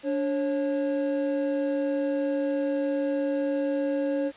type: tone pair together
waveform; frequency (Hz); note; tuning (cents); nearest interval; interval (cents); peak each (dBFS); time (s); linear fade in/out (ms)
triangle; 289.2 / 546; D4 / C#5; -27 / -26; major seventh; 1101; -25; 0.03-4.32; 50
effects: white hiss -49 dBFS RMS until 4.36 s + resampled to 8000 Hz